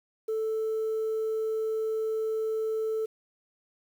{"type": "tone", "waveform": "sine", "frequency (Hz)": 440, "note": "A4", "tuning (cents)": 0, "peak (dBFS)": -25, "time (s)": [0.28, 3.06], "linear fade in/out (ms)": 10, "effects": ["tanh soft clip ceiling -24 dBFS", "9-bit"]}